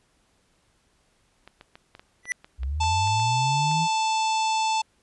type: clicks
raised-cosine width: 0.3 ms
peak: -28 dBFS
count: 12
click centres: 1.476 / 1.611 / 1.755 / 1.951 / 1.995 / 2.255 / 2.445 / 2.633 / 2.836 / 3.074 / 3.198 / 3.714 s
type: tone with exponential growth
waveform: square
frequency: 1975.5 Hz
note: B6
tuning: in tune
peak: -21 dBFS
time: 2.23-2.32 s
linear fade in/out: 0 ms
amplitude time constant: 18 ms
type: linear sweep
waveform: sine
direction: up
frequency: 60.2 to 168.1 Hz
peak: -25 dBFS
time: 2.58-3.88 s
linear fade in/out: 50 ms
type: harmonic tone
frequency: 880 Hz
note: A5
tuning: in tune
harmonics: 1 / 3 / 4 / 5 / 6 / 7 / 8 / 9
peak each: -22 / -32 / -34 / -36 / -38 / -39 / -40 / -41 dBFS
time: 2.8-4.82 s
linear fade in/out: 10 ms
effects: pink hiss -66 dBFS RMS until 5.02 s + resampled to 24000 Hz